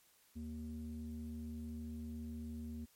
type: tone with low-pass filter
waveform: square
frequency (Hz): 77.78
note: D#2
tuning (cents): 0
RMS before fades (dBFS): -45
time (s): 0.35-2.86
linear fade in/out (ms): 20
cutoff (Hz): 260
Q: 5.6
effects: white hiss -69 dBFS RMS until 2.95 s + MP3 64 kbps